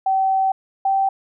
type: tone pair in turn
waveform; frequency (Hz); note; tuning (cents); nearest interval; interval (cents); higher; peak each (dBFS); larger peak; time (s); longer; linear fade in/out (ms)
sine; 768 / 777.4; G5 / G5; -36 / -15; unison; 21; second; -15; neither; 0.06-0.52 / 0.85-1.09; first; 5
effects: none